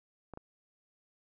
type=clicks; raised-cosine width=1 ms; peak=-30 dBFS; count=2; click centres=0.337 / 0.374 s; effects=none